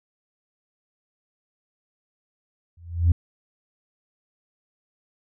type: tone with exponential growth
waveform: sine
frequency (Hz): 85.1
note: F2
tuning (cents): -44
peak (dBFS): -9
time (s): 2.77-3.12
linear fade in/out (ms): 5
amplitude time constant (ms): 74
effects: tanh soft clip ceiling -11 dBFS